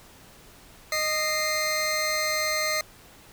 20% pulse tone pair together, 618.7 / 2093 Hz, D#5 / C7, -10 / 0 cents, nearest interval octave + major sixth, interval 2110 cents, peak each -23 / -21 dBFS, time 0.92-2.81 s, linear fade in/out 2 ms, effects pink hiss -51 dBFS RMS until 3.32 s

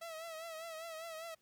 sawtooth tone with vibrato, 652 Hz, E5, 19 cents flat, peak -40 dBFS, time 0.01-1.35 s, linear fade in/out 10 ms, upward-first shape triangle, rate 5 Hz, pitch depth 74 cents each way, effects pink hiss -75 dBFS RMS until 1.41 s + high-pass 100 Hz 12 dB/octave

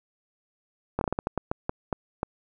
slowing click train, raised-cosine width 1 ms, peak -12 dBFS, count 12, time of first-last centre 0.99-2.231 s, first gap 22 ms, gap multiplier 1.3, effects none

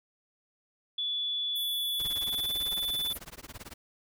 sine tone with pitch glide, 3440 to 3484 Hz, A7 to A7, -40 to -18 cents, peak -29 dBFS, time 0.98-3.13 s, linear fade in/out 5 ms, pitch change +22 cents, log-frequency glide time 2.16-2.55 s
pink band-pass noise, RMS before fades -41 dBFS, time 1.55-3.18 s, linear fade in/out 10 ms, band 9900 to 15000 Hz, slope 96 dB/octave
pink noise with tremolo, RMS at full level -42 dBFS, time 1.99-3.74 s, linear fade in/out 10 ms, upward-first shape sine, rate 18 Hz, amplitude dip 100%
effects none

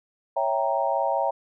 sine chord, C# diminished seventh, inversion none, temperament equal, 554.4 / 659.3 / 784 / 932.3 Hz, C#5 / E5 / G5 / Bb5, 0 / 0 / 0 / 0 cents, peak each -27 dBFS, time 0.36-1.31 s, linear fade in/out 10 ms, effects none

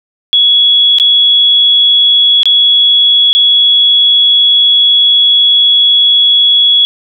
sine tone with dropouts, 3362 Hz, G#7, 20 cents sharp, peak -4 dBFS, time 0.33-6.85 s, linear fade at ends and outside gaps 0 ms, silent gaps 0.985-0.999 / 2.432-2.456 / 3.33-3.35 s, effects none

